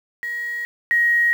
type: tone pair in turn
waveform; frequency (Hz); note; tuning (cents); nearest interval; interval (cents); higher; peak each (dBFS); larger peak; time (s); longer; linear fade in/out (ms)
sine; 1897 / 1888; A#6 / A#6; +30 / +22; unison; 8; first; -24 / -14; second; 0.23-0.65 / 0.91-1.33; neither; 0
effects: 7-bit